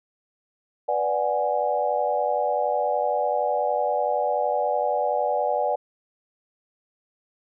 sine chord, G# half-diminished seventh, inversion first, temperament equal, 493.9 / 587.3 / 740 / 830.6 Hz, B4 / D5 / F#5 / G#5, 0 / 0 / 0 / 0 cents, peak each -28 / -25 / -26 / -27 dBFS, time 0.88-5.76 s, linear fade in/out 10 ms, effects none

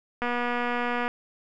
click train, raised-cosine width 0.5 ms, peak -14 dBFS, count 209, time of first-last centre 0.22-1.08 s, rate 242 Hz, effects none

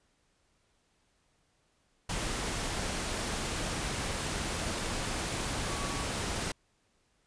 sine tone in noise, 1132 Hz, C#6, 36 cents sharp, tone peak -41 dBFS, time 5.69-6.04 s, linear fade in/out 5 ms, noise pink, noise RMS -34 dBFS, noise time 2.09-6.52 s, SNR -10 dB, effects pink hiss -72 dBFS RMS until 7.26 s + resampled to 22050 Hz

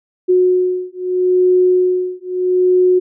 sine beating tone pair, 364.7 / 365.48 Hz, F#4 / F#4, -25 / -21 cents, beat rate 0.78 Hz, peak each -14 dBFS, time 0.28-3 s, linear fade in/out 20 ms, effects none

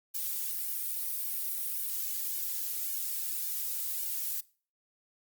violet noise with flanger, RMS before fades -34 dBFS, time 0.14-4.41 s, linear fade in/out 10 ms, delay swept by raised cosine 1.5 to 2.9 ms, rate 1.8 Hz, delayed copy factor -0.95, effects noise-tail reverb RT60 0.4 s tail -21 dB re dry + Opus 48 kbps

